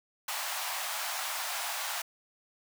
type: high-pass noise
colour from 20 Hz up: pink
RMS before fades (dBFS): -35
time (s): 0.28-2.02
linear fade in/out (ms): 5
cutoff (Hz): 670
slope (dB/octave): 48
effects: none